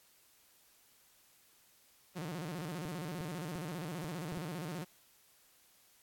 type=tone with vibrato; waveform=sawtooth; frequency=164.81 Hz; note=E3; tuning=in tune; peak=-35 dBFS; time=2.15-4.85 s; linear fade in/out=20 ms; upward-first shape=square; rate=15 Hz; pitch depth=160 cents each way
type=clicks; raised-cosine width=3 ms; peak=-34 dBFS; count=6; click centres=2.853 / 3.207 / 3.557 / 4.043 / 4.323 / 4.373 s
effects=white hiss -66 dBFS RMS until 6.02 s + AAC 64 kbps